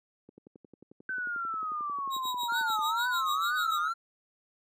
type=click train; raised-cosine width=3 ms; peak=-32 dBFS; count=29; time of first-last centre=0.29-2.79 s; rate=11.2 Hz
type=exponential two-way sweep; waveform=sine; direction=down then up; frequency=1539 to 857 to 1437 Hz; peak=-31 dBFS; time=1.09-3.88 s; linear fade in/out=2 ms; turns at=2.77 s
type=tone with tremolo; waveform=40% pulse; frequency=3815 Hz; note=A#7; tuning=39 cents sharp; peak=-31 dBFS; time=2.1-3.8 s; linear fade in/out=50 ms; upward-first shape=sine; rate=6.8 Hz; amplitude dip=95%
type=tone with vibrato; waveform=triangle; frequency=1348 Hz; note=E6; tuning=38 cents sharp; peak=-27 dBFS; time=2.48-3.94 s; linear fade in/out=20 ms; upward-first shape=triangle; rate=2.1 Hz; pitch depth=210 cents each way
effects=high-pass 300 Hz 12 dB/octave